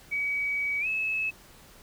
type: tone with pitch glide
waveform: sine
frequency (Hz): 2270 to 2593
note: C#7 to E7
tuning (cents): +41 to -29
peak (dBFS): -26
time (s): 0.11-1.31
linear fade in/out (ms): 20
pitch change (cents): +230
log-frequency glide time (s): 0.8-0.87
effects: pink hiss -53 dBFS RMS until 1.82 s